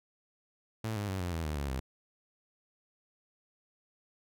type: tone with pitch steps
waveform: sawtooth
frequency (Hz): 110.9 / 102.88 / 95.44 / 88.53 / 82.13 / 76.19 / 70.67 / 65.56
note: A2 / G#2 / G2 / F2 / E2 / D#2 / C#2 / C2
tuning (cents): +14 / -16 / -46 / +24 / -6 / -36 / +34 / +4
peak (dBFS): -29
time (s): 0.84-1.8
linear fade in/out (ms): 5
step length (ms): 120
effects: none